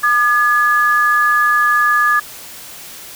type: tone pair together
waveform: sine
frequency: 1210 / 1694.7 Hz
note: D#6 / G#6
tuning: -49 / +35 cents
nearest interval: tritone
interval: 584 cents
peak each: -13 dBFS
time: 0.03-2.2 s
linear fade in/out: 10 ms
effects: white hiss -34 dBFS RMS until 3.15 s